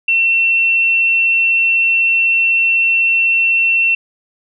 sine tone, 2704 Hz, E7, 43 cents sharp, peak -10 dBFS, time 0.08-3.95 s, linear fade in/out 5 ms, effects none

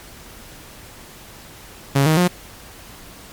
sawtooth tone with pitch steps, 138.4 / 157.15 / 178.45 Hz, C#3 / D#3 / F3, -2 / +18 / +38 cents, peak -9 dBFS, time 1.95-2.28 s, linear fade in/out 10 ms, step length 110 ms, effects pink hiss -41 dBFS RMS until 3.32 s + MP3 96 kbps

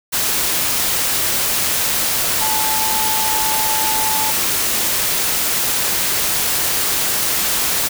sine tone in noise, 873 Hz, A5, 14 cents flat, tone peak -21 dBFS, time 2.4-4.32 s, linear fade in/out 20 ms, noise white, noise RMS -18 dBFS, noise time 0.12-7.89 s, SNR -6 dB, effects none

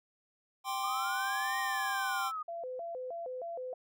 square chord, G suspended fourth, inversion none, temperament equal, 784 / 1046.5 / 1174.7 Hz, G5 / C6 / D6, 0 / 0 / 0 cents, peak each -37 / -37 / -43 dBFS, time 0.64-2.32 s, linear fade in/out 50 ms
sine linear two-way sweep, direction up then down, 1174.7 to 1878 to 1221 Hz, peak -35 dBFS, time 0.83-2.43 s, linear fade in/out 10 ms, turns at 1.59 s
sine tone with vibrato, 587.3 Hz, D5, in tune, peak -37 dBFS, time 2.48-3.74 s, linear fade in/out 5 ms, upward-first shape square, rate 3.2 Hz, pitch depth 250 cents each way
effects none

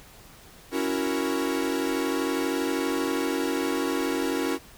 45% pulse chord, F# dominant seventh, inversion second, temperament equal, 277.2 / 329.6 / 370 / 466.2 Hz, C#4 / E4 / F#4 / A#4, 0 / 0 / 0 / 0 cents, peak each -29 / -30 / -31 / -32 dBFS, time 0.71-4.59 s, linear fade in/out 50 ms, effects pink hiss -50 dBFS RMS until 4.77 s

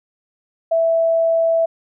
sine tone, 659.3 Hz, E5, in tune, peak -13 dBFS, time 0.71-1.66 s, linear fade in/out 10 ms, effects none

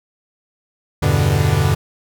45% pulse chord, E minor seventh, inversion none, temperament equal, 82.41 / 98 / 123.47 / 146.83 Hz, E2 / G2 / B2 / D3, 0 / 0 / 0 / 0 cents, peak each -21 / -18 / -20 / -17 dBFS, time 1.02-1.75 s, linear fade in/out 10 ms, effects none

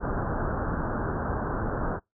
pink low-pass noise, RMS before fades -29 dBFS, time 0-2 s, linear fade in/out 50 ms, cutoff 1600 Hz, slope 96 dB/octave, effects noise-tail reverb RT60 0.2 s tail -26 dB re dry

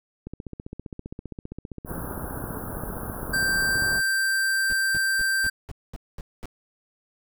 click train, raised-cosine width 3 ms, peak -22 dBFS, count 55, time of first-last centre 0.27-3.823 s, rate 15.2 Hz
pink band-stop noise, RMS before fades -34 dBFS, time 1.85-4.02 s, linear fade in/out 50 ms, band 1600 to 10000 Hz, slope 96 dB/octave
square tone, 1568 Hz, G6, in tune, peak -22 dBFS, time 3.33-5.5 s, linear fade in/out 10 ms
brown noise bursts, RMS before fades -34 dBFS, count 8, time 4.7-6.456 s, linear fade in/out 0 ms, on 27 ms, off 220 ms
effects none

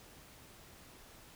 silence, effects pink hiss -57 dBFS RMS until 1.35 s

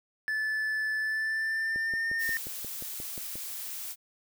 triangle tone with pitch glide, 1742 to 1821.2 Hz, A6 to A#6, -18 to -41 cents, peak -26 dBFS, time 0.28-2.37 s, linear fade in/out 0 ms, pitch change +77 cents, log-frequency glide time 0.99-2.12 s
click train, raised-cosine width 2 ms, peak -30 dBFS, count 10, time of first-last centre 1.76-3.356 s, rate 5.64 Hz
blue noise, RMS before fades -38 dBFS, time 2.18-3.96 s, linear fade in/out 50 ms
effects none

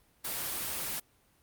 white noise, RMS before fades -35 dBFS, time 0.24-1 s, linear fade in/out 10 ms, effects pink hiss -67 dBFS RMS until 1.42 s + Opus 32 kbps

